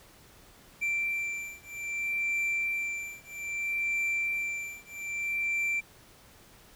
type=beating tone pair; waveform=triangle; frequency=2349 / 2349.62 Hz; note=D7 / D7; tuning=0 / 0 cents; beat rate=0.62 Hz; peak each=-31 dBFS; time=0.81-5.81 s; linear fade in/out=20 ms; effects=pink hiss -56 dBFS RMS until 6.75 s